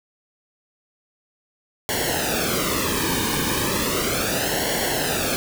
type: noise with flanger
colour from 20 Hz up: pink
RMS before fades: -23 dBFS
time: 1.89-5.36 s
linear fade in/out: 0 ms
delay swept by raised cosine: 0.8 to 1.51 ms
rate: 0.35 Hz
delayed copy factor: -0.8
effects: none